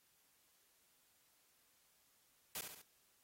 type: noise with echo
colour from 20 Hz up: white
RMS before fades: -44 dBFS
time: 2.55-2.61 s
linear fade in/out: 2 ms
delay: 69 ms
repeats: 3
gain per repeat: -5 dB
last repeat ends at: 2.817 s
effects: white hiss -74 dBFS RMS until 3.23 s + AAC 48 kbps